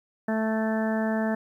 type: harmonic tone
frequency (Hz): 220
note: A3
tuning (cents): 0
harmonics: 1 / 2 / 3 / 4 / 5 / 6 / 7 / 8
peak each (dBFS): -25 / -34 / -30 / -36 / -44 / -43 / -40 / -36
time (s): 0.28-1.35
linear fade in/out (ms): 5
effects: 10-bit